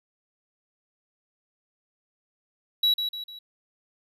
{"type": "tone with echo", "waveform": "triangle", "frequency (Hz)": 3900, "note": "B7", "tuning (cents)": -23, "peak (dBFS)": -17, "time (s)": [2.83, 2.94], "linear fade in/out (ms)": 5, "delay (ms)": 150, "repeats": 3, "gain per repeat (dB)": -7, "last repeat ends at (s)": 3.39, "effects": ["resampled to 32000 Hz"]}